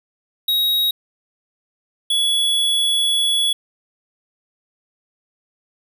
square tone pair in turn, 3800 / 3385 Hz, A#7 / G#7, +33 / +32 cents, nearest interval major second, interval 201 cents, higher first, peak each -16 dBFS, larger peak neither, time 0.48-0.91 / 2.1-3.53 s, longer second, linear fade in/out 5 ms, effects none

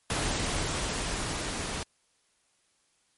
pink noise with level ramp, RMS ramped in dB -29 to -34 dBFS, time 0.1-1.83 s, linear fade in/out 2 ms, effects white hiss -70 dBFS RMS until 3.17 s + MP3 48 kbps

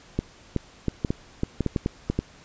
clicks, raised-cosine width 3 ms, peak -10 dBFS, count 12, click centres 0.19 / 0.563 / 0.883 / 1.048 / 1.105 / 1.434 / 1.607 / 1.663 / 1.762 / 1.861 / 2.1 / 2.19 s, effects pink hiss -51 dBFS RMS until 2.44 s + resampled to 16000 Hz

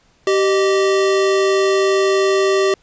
square tone pair together, 387.7 / 615.4 Hz, G4 / D#5, -19 / -19 cents, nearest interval minor sixth, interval 800 cents, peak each -14 / -22 dBFS, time 0.27-2.74 s, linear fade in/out 2 ms, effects pink hiss -56 dBFS RMS until 2.82 s + resampled to 16000 Hz

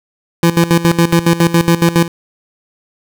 25% pulse tone with tremolo, 168.8 Hz, E3, 41 cents sharp, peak -3 dBFS, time 0.43-2.08 s, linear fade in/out 2 ms, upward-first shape square, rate 7.2 Hz, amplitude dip 80%, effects none

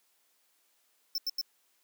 square tone bursts, 5330 Hz, E8, 18 cents sharp, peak -30 dBFS, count 3, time 1.15-1.413 s, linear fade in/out 2 ms, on 31 ms, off 85 ms, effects white hiss -71 dBFS RMS until 1.83 s + high-pass 300 Hz 12 dB/octave

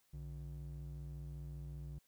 triangle ring-modulated tone, 103.83 Hz, G#2, in tune, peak -39 dBFS, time 0.13-1.99 s, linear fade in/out 10 ms, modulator 42.6 Hz, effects white hiss -75 dBFS RMS until 2.07 s

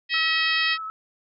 harmonic tone, 640 Hz, D#5, 49 cents sharp, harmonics 3 / 4 / 5 / 6 / 7 / 8, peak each -24 / -26 / -28 / -30 / -31 / -32 dBFS, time 0.09-0.78 s, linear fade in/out 50 ms
sine tone with vibrato, 1299 Hz, E6, 26 cents flat, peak -30 dBFS, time 0.14-0.9 s, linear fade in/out 0 ms, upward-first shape square, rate 9.5 Hz, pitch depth 13 cents each way
effects none

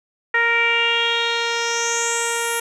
10% pulse tone with low-pass filter sweep, 466.2 Hz, A#4, in tune, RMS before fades -20 dBFS, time 0.34-2.6 s, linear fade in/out 5 ms, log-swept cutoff 1900 to 11000 Hz, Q 4.7, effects none

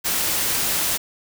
white noise, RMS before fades -22 dBFS, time 0.04-0.98 s, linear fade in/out 20 ms, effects none

